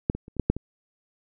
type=clicks; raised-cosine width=3 ms; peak=-8 / -20 / -30 / -28 / -8 / -6 / -19 dBFS; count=7; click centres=0.099 / 0.15 / 0.281 / 0.367 / 0.397 / 0.5 / 0.566 s; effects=none